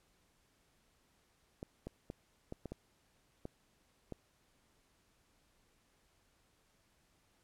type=clicks; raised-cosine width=2 ms; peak=-29 dBFS; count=8; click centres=1.629 / 1.87 / 2.101 / 2.524 / 2.657 / 2.72 / 3.454 / 4.123 s; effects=pink hiss -73 dBFS RMS until 7.43 s + low-pass 12000 Hz 12 dB/octave